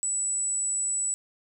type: tone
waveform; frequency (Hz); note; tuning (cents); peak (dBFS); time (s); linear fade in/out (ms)
sine; 7902; B8; 0; -25; 0.03-1.14; 0
effects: none